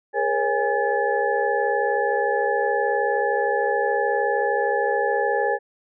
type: tone cluster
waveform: sine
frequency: 413.4 / 472.6 / 546 / 821 / 1725 Hz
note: G#4 / A#4 / C#5 / G#5 / A6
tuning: -8 / +24 / -26 / -20 / -35 cents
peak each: -26 / -25 / -26 / -24 / -27 dBFS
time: 0.13-5.59 s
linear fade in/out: 50 ms
effects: none